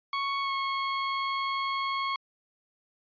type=tone with pitch glide; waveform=sawtooth; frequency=1108.7 to 1092.2 Hz; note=C#6 to C#6; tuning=0 to -26 cents; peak=-24 dBFS; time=0.13-2.16 s; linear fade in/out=2 ms; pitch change=-26 cents; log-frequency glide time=0.41-0.52 s; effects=resampled to 11025 Hz